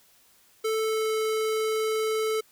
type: tone with pitch glide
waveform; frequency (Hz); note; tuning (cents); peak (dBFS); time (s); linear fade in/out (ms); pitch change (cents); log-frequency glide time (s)
square; 440 to 437.2; A4 to A4; 0 to -11; -25; 0.64-2.41; 10; -11; 0.79-1.11
effects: white hiss -60 dBFS RMS until 2.51 s